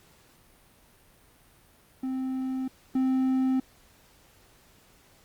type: tone pair in turn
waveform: triangle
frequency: 261.1 / 261.1 Hz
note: C4 / C4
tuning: -3 / -3 cents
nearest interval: unison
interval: 0 cents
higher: neither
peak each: -26 / -20 dBFS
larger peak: second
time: 2.03-2.68 / 2.95-3.6 s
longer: neither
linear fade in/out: 5 ms
effects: pink hiss -59 dBFS RMS until 5.24 s + Opus 48 kbps